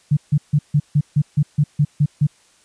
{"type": "tone bursts", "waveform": "sine", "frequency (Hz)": 146.83, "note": "D3", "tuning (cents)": 0, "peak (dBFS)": -11, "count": 11, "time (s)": [0.11, 2.27], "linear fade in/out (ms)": 10, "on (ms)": 60, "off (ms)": 150, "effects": ["white hiss -55 dBFS RMS until 2.64 s", "resampled to 22050 Hz"]}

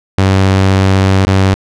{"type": "tone with dropouts", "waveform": "sawtooth", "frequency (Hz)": 95.9, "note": "G2", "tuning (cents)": -37, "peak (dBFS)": -3, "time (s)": [0.18, 1.54], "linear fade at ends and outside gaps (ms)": 0, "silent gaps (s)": [1.25, 1.27], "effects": ["low-pass 6000 Hz 12 dB/octave"]}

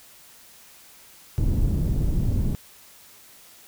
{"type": "low-pass noise", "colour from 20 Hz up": "pink", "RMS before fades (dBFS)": -22, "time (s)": [1.38, 2.55], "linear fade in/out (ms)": 0, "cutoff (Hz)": 180, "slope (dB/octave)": 12, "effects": ["white hiss -50 dBFS RMS until 3.67 s"]}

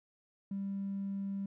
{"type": "tone", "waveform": "triangle", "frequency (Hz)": 197, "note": "G3", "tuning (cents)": 9, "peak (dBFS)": -31, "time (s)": [0.51, 1.46], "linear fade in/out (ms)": 5, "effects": ["tanh soft clip ceiling -32 dBFS"]}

